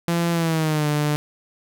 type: tone with pitch glide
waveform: sawtooth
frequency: 170 to 148.85 Hz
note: F3 to D3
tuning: -46 to +24 cents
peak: -15 dBFS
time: 0.08-1.16 s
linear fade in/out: 0 ms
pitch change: -230 cents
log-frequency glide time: 0.32-0.87 s
effects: none